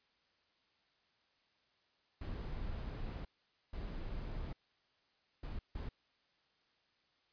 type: noise bursts at uneven times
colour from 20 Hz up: brown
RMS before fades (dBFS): -42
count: 4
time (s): 2.21-3.25 / 3.73-4.53 / 5.43-5.59 / 5.75-5.89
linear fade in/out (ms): 5
effects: white hiss -75 dBFS RMS until 7.32 s + resampled to 11025 Hz